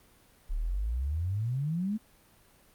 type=exponential sweep; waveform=sine; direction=up; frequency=34.02 to 222.9 Hz; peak=-28 dBFS; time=0.49-1.98 s; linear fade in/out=20 ms; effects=pink hiss -61 dBFS RMS until 2.74 s + Opus 32 kbps